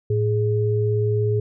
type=tone pair together; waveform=sine; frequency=110.42 / 416.9 Hz; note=A2 / G#4; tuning=+7 / +7 cents; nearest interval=octave + major seventh; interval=2300 cents; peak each=-19 / -22 dBFS; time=0.1-1.4 s; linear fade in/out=5 ms; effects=none